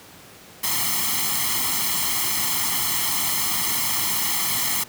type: noise with comb filter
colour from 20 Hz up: white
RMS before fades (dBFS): -23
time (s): 0.63-4.84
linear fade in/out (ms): 10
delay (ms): 0.96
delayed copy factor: +0.9
effects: pink hiss -45 dBFS RMS until 4.88 s + high-pass 100 Hz 12 dB/octave